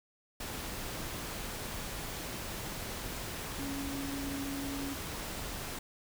sine tone in noise, 277.2 Hz, C#4, in tune, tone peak -37 dBFS, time 3.59-4.94 s, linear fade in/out 5 ms, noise pink, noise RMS -40 dBFS, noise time 0.4-5.79 s, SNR 0 dB, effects none

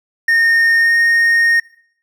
triangle tone with pitch glide, 1836 to 1850.9 Hz, A#6 to A#6, -27 to -13 cents, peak -8 dBFS, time 0.28-1.6 s, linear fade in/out 5 ms, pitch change +14 cents, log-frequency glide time 0.8-0.95 s, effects noise-tail reverb RT60 0.6 s tail -20 dB re dry

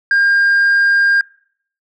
sine tone, 1607 Hz, G6, 43 cents sharp, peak -7 dBFS, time 0.11-1.21 s, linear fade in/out 2 ms, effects noise-tail reverb RT60 0.6 s tail -24 dB re dry + tanh soft clip ceiling -8 dBFS

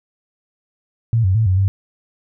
sine tone with pitch steps, 114.8 / 93.8 / 111.3 / 93 / 97.3 Hz, A#2 / F#2 / A2 / F#2 / G2, -26 / +24 / +20 / +9 / -12 cents, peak -12 dBFS, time 1.13-1.68 s, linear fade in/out 0 ms, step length 110 ms, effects none

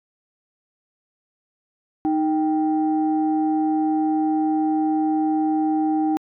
sine tone pair together, 311.1 / 783.9 Hz, D#4 / G5, 0 / 0 cents, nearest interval octave + major third, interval 1600 cents, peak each -18 / -24 dBFS, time 2.05-6.17 s, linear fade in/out 0 ms, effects tanh soft clip ceiling -10 dBFS

